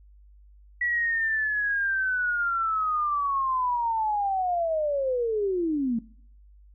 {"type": "linear sweep", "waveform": "sine", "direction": "down", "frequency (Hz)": [1945, 220], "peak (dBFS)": -23, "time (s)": [0.81, 5.99], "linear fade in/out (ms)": 5, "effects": ["noise-tail reverb RT60 0.6 s tail -21 dB re dry", "added 50 Hz sine -50 dBFS peak until 6.74 s"]}